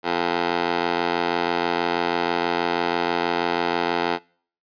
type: tone with high-pass filter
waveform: 15% pulse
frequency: 86.2 Hz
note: F2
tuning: 22 cents flat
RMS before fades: -23 dBFS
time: 0.03-4.19 s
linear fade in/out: 50 ms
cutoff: 510 Hz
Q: 1.4
effects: noise-tail reverb RT60 0.5 s tail -24 dB re dry + resampled to 11025 Hz